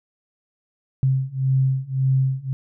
sine beating tone pair, 131.8 / 133.6 Hz, C3 / C3, +13 / +36 cents, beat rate 1.8 Hz, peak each -21 / -20 dBFS, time 1.03-2.53 s, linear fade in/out 0 ms, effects none

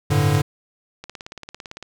square chord, G suspended second, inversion none, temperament equal with one note detuned, 98 / 110 / 145.99 Hz, G2 / A2 / D3, 0 / 0 / -10 cents, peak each -22 / -22 / -19 dBFS, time 0.1-0.42 s, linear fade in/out 10 ms
click train, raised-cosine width 0.2 ms, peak -18 dBFS, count 15, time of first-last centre 1.04-1.827 s, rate 17.8 Hz
effects none

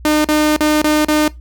sawtooth tone with dropouts, 303.8 Hz, D#4, 41 cents flat, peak -7 dBFS, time 0.05-1.28 s, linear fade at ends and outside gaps 2 ms, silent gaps 0.246-0.287 / 0.564-0.606 / 0.818-0.842 / 1.049-1.084 s, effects noise-tail reverb RT60 0.2 s tail -20 dB re dry + added 60 Hz sine -32 dBFS peak until 1.4 s

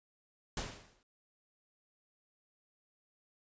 pink noise with exponential decay, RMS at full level -36 dBFS, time 0.57-1.03 s, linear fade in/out 2 ms, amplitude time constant 100 ms, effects resampled to 16000 Hz

